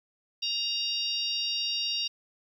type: harmonic tone with a mistuned harmonic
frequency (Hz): 936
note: A#5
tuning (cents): +7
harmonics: 3 / 4 / 5 / 6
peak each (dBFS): -32 / -33 / -34 / -35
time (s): 0.42-2.08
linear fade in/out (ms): 10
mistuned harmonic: 6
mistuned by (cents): -15
effects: 10-bit